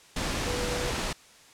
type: tone in noise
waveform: sine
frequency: 490 Hz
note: B4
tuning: 14 cents flat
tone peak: -32 dBFS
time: 0.46-0.9 s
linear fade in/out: 5 ms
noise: pink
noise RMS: -30 dBFS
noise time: 0.16-1.13 s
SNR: -5 dB
effects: white hiss -54 dBFS RMS until 1.53 s + low-pass 8000 Hz 12 dB/octave